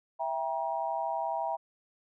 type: chord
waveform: sine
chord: E diminished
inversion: none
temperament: just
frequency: 659.3 / 791.1 / 949.3 Hz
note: E5 / G5 / Bb5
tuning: 0 / +16 / +31 cents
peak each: -34 dBFS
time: 0.19-1.57 s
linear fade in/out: 20 ms
effects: none